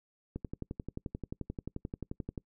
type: click train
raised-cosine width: 3 ms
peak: -24 dBFS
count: 24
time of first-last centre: 0.36-2.378 s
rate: 11.4 Hz
effects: noise-tail reverb RT60 0.1 s tail -25 dB re dry